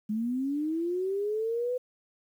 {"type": "linear sweep", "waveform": "sine", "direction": "up", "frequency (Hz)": [207.7, 506], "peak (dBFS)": -27, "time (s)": [0.09, 1.78], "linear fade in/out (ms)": 10, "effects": ["10-bit"]}